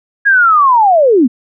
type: linear sweep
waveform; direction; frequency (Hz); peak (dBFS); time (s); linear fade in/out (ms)
sine; down; 1664 to 220; -5; 0.25-1.28; 20
effects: none